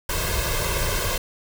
pink noise with comb filter, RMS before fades -24 dBFS, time 0.09-1.18 s, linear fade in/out 5 ms, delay 1.9 ms, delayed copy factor +0.85, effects none

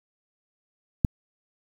click, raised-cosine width 5 ms, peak -6 dBFS, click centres 1.048 s, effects 7-bit

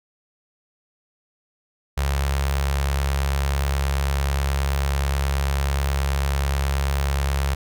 sawtooth tone with notch filter, 69.3 Hz, C#2, in tune, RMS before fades -22 dBFS, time 1.97-7.55 s, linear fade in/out 10 ms, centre 270 Hz, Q 0.51, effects none

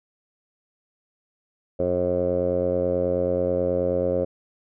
10% pulse tone with low-pass filter, 89.3 Hz, F2, 39 cents sharp, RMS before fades -23 dBFS, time 1.79-4.25 s, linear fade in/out 10 ms, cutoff 550 Hz, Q 6.3, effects none

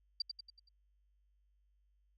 sine tone with echo, 4699 Hz, D8, in tune, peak -32 dBFS, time 0.2-0.22 s, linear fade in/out 5 ms, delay 94 ms, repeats 5, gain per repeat -6 dB, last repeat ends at 0.69 s, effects added 50 Hz sine -70 dBFS peak until 2.17 s

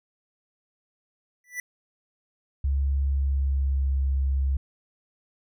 square tone with exponential growth, 1975.5 Hz, B6, in tune, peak -27 dBFS, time 1.44-1.6 s, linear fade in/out 2 ms, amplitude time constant 34 ms
sine tone with pitch glide, 69 to 67.66 Hz, C#2 to C#2, -7 to -41 cents, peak -21 dBFS, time 2.64-4.57 s, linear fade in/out 5 ms, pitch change -34 cents, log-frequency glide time 3-3.95 s
effects none

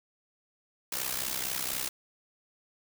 white noise with amplitude modulation, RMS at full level -30 dBFS, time 0.92-1.89 s, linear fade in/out 5 ms, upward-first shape sine, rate 64.1 Hz, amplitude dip 75%, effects none

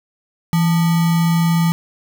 sine tone with sample-and-hold, 166.7 Hz, E3, 20 cents sharp, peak -12 dBFS, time 0.53-1.72 s, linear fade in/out 0 ms, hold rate 1050 Hz, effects none

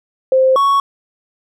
sine / triangle tone pair in turn, 523.3 / 1112 Hz, C5 / C#6, 0 / +5 cents, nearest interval octave + minor second, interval 1305 cents, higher second, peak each -8 dBFS, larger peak neither, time 0.32-0.56 / 0.56-0.8 s, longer neither, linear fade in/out 2 ms, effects none

